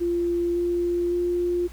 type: tone with pitch steps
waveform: sine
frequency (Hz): 345.7 / 348.5 / 351.3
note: F4 / F4 / F4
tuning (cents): -18 / -4 / +10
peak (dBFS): -21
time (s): 0-1.68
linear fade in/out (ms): 20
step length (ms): 560
effects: added 60 Hz sine -39 dBFS peak until 1.72 s + pink hiss -50 dBFS RMS until 1.72 s